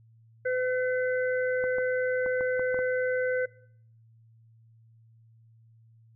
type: harmonic tone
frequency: 507 Hz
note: B4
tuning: 45 cents sharp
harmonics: 1 / 3 / 4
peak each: -26 / -32 / -40 dBFS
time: 0.45-3.46 s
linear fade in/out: 10 ms
type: clicks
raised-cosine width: 1 ms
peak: -25 dBFS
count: 7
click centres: 1.64 / 1.784 / 2.262 / 2.409 / 2.595 / 2.744 / 2.79 s
effects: noise-tail reverb RT60 0.6 s tail -20 dB re dry + added 113 Hz sine -55 dBFS peak until 6.15 s